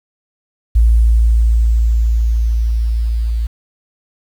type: tone with level ramp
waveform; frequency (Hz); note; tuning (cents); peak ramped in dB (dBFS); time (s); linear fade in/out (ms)
sine; 56.6; A1; +50; -6 to -14; 0.75-3.47; 10
effects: 7-bit